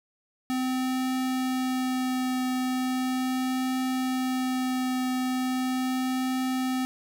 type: tone with vibrato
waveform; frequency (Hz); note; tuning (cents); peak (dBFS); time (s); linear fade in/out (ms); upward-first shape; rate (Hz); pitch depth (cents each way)
square; 256.7; C4; -33; -26; 0.5-6.85; 0; triangle; 0.38; 11
effects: none